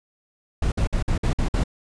brown noise bursts, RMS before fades -21 dBFS, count 7, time 0.62-1.638 s, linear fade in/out 5 ms, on 100 ms, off 53 ms, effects resampled to 22050 Hz

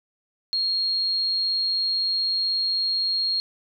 sine tone, 4261 Hz, C8, 31 cents sharp, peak -21 dBFS, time 0.53-3.4 s, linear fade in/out 0 ms, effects none

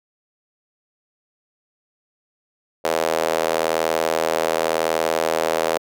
square tone with high-pass filter, 40.46 Hz, E1, 32 cents flat, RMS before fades -21 dBFS, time 2.84-5.78 s, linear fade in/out 10 ms, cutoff 540 Hz, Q 2.6, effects none

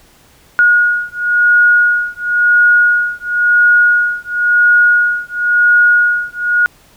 sine beating tone pair, 1443 / 1443.96 Hz, F#6 / F#6, -44 / -43 cents, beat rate 0.96 Hz, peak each -11 dBFS, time 0.59-6.66 s, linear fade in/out 0 ms, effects pink hiss -47 dBFS RMS until 6.96 s

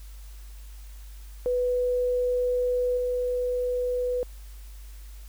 sine tone with level steps, 495.5 Hz, B4, 6 cents sharp, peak -22 / -24 dBFS, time 1.46-4.23 s, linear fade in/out 0 ms, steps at 2.97 s, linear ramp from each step 5 ms, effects added 50 Hz sine -40 dBFS peak until 5.28 s + white hiss -55 dBFS RMS until 5.28 s

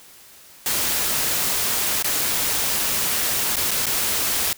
white noise with dropouts, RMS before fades -22 dBFS, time 0.66-4.53 s, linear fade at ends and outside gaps 1 ms, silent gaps 2.025-2.044 / 3.558-3.567 / 3.709-3.714 / 3.858-3.866 s, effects white hiss -47 dBFS RMS until 4.57 s

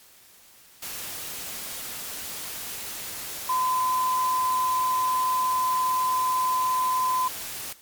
sine tone in noise, 1019 Hz, C6, 46 cents flat, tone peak -21 dBFS, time 3.49-7.28 s, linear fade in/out 5 ms, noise white, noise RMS -35 dBFS, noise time 0.82-7.73 s, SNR +11 dB, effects white hiss -53 dBFS RMS until 7.81 s + MP3 96 kbps

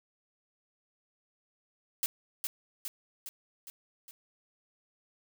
blue noise with echo, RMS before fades -30 dBFS, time 2.03-2.06 s, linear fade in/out 0 ms, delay 410 ms, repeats 5, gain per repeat -4 dB, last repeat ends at 4.11 s, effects none

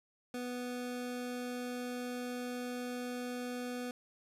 25% pulse tone, 246.9 Hz, B3, in tune, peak -34 dBFS, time 0.34-3.91 s, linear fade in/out 2 ms, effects resampled to 32000 Hz

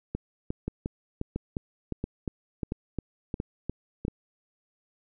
two click trains, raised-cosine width 3 ms, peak -17 / -17 dBFS, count 6 / 12, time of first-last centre 0.68-4.081 / 0.15-4.051 s, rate 1.47 / 2.82 Hz, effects none

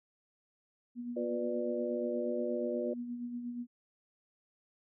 sine tone with tremolo, 241.5 Hz, B3, 39 cents flat, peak -35 dBFS, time 0.95-3.67 s, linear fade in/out 50 ms, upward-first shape sine, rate 8.4 Hz, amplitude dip 45%
sine chord, B diminished, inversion second, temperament just, 355.6 / 493.9 / 592.7 Hz, F4 / B4 / D5, +31 / 0 / +16 cents, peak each -37 dBFS, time 1.16-2.94 s, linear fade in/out 10 ms
effects none

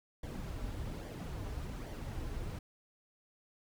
brown noise with flanger, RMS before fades -41 dBFS, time 0.23-2.59 s, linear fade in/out 5 ms, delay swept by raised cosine 0.76 to 5.66 ms, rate 1.2 Hz, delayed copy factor -0.5, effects none

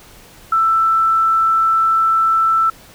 sine tone, 1327 Hz, E6, 11 cents sharp, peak -11 dBFS, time 0.52-2.7 s, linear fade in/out 5 ms, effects pink hiss -43 dBFS RMS until 2.94 s

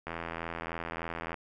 click train, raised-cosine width 0.5 ms, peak -21 dBFS, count 107, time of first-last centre 0.07-1.343 s, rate 83.3 Hz, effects none

